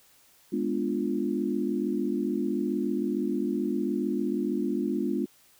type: chord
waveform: sine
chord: G# diminished seventh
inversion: none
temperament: equal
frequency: 207.7 / 246.9 / 293.7 / 349.2 Hz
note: G#3 / B3 / D4 / F4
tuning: 0 / 0 / 0 / 0 cents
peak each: -31 dBFS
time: 0.52-5.26 s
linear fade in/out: 10 ms
effects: white hiss -60 dBFS RMS until 5.59 s